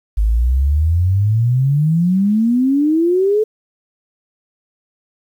sine exponential sweep, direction up, 50.7 to 440 Hz, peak -11 dBFS, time 0.17-3.44 s, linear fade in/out 10 ms, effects 8-bit

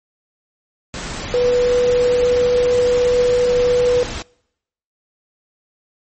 sine tone in noise, 491.6 Hz, B4, 8 cents flat, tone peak -12 dBFS, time 1.34-4.03 s, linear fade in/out 0 ms, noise pink, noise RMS -27 dBFS, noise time 0.94-4.22 s, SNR +12 dB, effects noise-tail reverb RT60 0.8 s tail -26 dB re dry + MP3 32 kbps

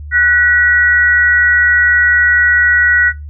sine tone pair together, 1480 / 1924.2 Hz, F#6 / B6, 0 / -46 cents, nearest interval perfect fourth, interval 454 cents, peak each -10 dBFS, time 0.11-3.13 s, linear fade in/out 50 ms, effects noise-tail reverb RT60 0.2 s tail -21 dB re dry + added 74 Hz sine -25 dBFS peak until 3.29 s

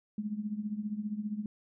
sine tone with tremolo, 210.4 Hz, G#3, 23 cents sharp, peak -29 dBFS, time 0.18-1.46 s, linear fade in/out 2 ms, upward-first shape triangle, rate 15 Hz, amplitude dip 85%, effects none

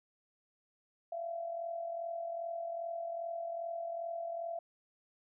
sine tone with amplitude modulation, 675 Hz, E5, 41 cents sharp, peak -34 dBFS, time 1.12-4.59 s, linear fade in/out 5 ms, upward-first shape sine, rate 42.5 Hz, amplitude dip 55%, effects none

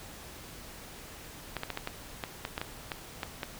clicks, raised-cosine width 0.3 ms, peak -17 dBFS, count 12, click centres 1.567 / 1.634 / 1.703 / 1.774 / 1.874 / 2.238 / 2.451 / 2.579 / 2.615 / 2.918 / 3.232 / 3.432 s, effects pink hiss -47 dBFS RMS until 3.59 s

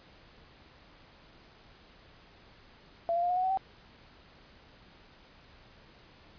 sine tone with pitch steps, 677 / 691.6 / 706.6 / 721.8 / 737.4 / 753.4 / 769.6 Hz, E5 / F5 / F5 / F#5 / F#5 / F#5 / G5, +46 / -17 / +20 / -43 / -6 / +31 / -32 cents, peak -26 dBFS, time 3.09-3.573 s, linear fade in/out 0 ms, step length 69 ms, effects pink hiss -57 dBFS RMS until 6.38 s + resampled to 11025 Hz

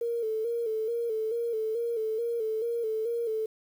sine tone with vibrato, 453.6 Hz, A#4, 47 cents flat, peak -27 dBFS, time 0.01-3.46 s, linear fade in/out 5 ms, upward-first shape square, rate 2.3 Hz, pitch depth 58 cents each way, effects 9-bit

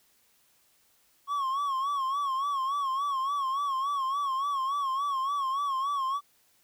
triangle tone with vibrato, 1100 Hz, C#6, 14 cents flat, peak -25 dBFS, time 1.27-6.21 s, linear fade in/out 50 ms, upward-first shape sine, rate 3.5 Hz, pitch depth 88 cents each way, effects white hiss -66 dBFS RMS until 6.63 s

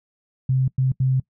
sine tone bursts at uneven times, 130.81 Hz, C3, in tune, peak -16 dBFS, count 3, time 0.49-0.68 / 0.78-0.92 / 1-1.2 s, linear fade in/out 5 ms, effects noise-tail reverb RT60 0.1 s tail -22 dB re dry

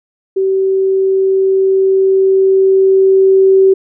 sine tone with level ramp, 383.8 Hz, G4, 37 cents flat, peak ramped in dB -10 to -4 dBFS, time 0.36-3.74 s, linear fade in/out 10 ms, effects none

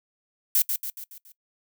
violet noise with echo, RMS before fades -20 dBFS, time 0.55-0.62 s, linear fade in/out 2 ms, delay 140 ms, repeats 5, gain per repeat -6 dB, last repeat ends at 1.32 s, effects noise-tail reverb RT60 0.1 s tail -21 dB re dry

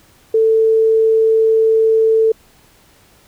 sine tone, 444.4 Hz, A4, 17 cents sharp, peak -9 dBFS, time 0.34-2.32 s, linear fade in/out 5 ms, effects pink hiss -50 dBFS RMS until 3.27 s

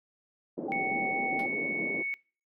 pink band-pass noise, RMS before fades -37 dBFS, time 0.57-2.03 s, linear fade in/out 10 ms, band 220 to 540 Hz, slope 24 dB/octave
sine tone with vibrato, 777 Hz, G5, 16 cents flat, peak -32 dBFS, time 0.68-1.46 s, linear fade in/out 5 ms, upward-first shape sine, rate 4.3 Hz, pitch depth 24 cents each way
sine tone, 2217 Hz, C#7, in tune, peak -30 dBFS, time 0.72-2.14 s, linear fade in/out 0 ms
5% pulse tone with exponential decay, 360 Hz, F#4, 47 cents flat, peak -33 dBFS, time 1.39-1.51 s, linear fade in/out 2 ms, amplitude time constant 25 ms
effects noise-tail reverb RT60 0.4 s tail -24 dB re dry

